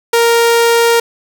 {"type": "tone", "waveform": "sawtooth", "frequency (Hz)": 466.2, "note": "A#4", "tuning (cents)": 0, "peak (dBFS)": -4, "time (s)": [0.13, 1], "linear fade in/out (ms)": 5, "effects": []}